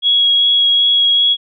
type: tone with vibrato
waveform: sine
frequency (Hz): 3322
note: G#7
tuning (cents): 0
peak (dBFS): -9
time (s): 0.02-1.37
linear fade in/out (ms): 50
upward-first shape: sine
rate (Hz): 2.6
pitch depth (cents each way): 9
effects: none